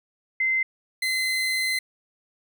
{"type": "tone pair in turn", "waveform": ["sine", "30% pulse"], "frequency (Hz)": [2070, 2053], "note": ["C7", "C7"], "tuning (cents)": [-19, -33], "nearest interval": "unison", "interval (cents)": 14, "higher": "first", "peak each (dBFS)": -20, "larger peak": "neither", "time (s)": [[0.4, 0.63], [1.02, 1.79]], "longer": "second", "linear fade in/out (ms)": 5, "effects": []}